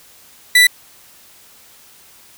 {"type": "tone", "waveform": "30% pulse", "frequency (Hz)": 1975.5, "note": "B6", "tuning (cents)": 0, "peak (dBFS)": -4, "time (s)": [0.55, 0.67], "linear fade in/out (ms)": 5, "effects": ["white hiss -46 dBFS RMS until 2.37 s"]}